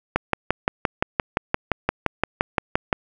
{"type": "click train", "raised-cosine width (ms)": 0.5, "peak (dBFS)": -3, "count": 17, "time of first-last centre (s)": [0.16, 2.928], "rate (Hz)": 5.78, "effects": []}